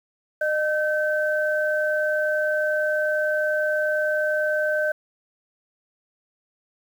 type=tone pair together; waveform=sine; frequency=609.8 / 1541 Hz; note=D#5 / G6; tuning=-35 / -30 cents; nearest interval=octave + major third; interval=1605 cents; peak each=-22 / -24 dBFS; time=0.41-4.92 s; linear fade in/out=5 ms; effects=8-bit